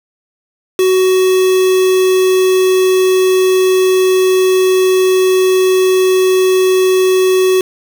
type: tone with quantisation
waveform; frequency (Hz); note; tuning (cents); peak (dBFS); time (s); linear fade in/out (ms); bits
triangle; 373.5; F#4; +16; -6; 0.79-7.61; 2; 3
effects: none